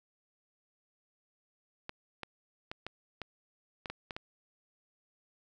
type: clicks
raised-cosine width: 0.3 ms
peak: -23 dBFS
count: 9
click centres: 1.894 / 2.233 / 2.715 / 2.866 / 3.217 / 3.858 / 3.9 / 4.108 / 4.165 s
effects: none